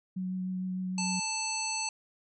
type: tone with vibrato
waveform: sine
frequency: 185.1 Hz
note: F#3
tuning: 1 cent sharp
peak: -31 dBFS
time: 0.16-1.2 s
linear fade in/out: 10 ms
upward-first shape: triangle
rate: 6.6 Hz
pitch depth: 13 cents each way
type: harmonic tone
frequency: 880 Hz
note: A5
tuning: in tune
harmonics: 1 / 3 / 5 / 7 / 9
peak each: -37 / -37 / -37 / -37 / -37 dBFS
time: 0.98-1.89 s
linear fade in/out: 2 ms
effects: none